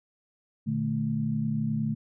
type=tone cluster; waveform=sine; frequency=119.3 / 150.6 / 218.7 Hz; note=A#2 / D3 / A3; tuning=+41 / +44 / -10 cents; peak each=-33 / -30 / -28 dBFS; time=0.66-1.95 s; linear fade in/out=20 ms; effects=none